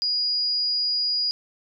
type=tone; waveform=sine; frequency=4888 Hz; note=D#8; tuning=32 cents flat; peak=-21 dBFS; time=0.02-1.31 s; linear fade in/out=0 ms; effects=none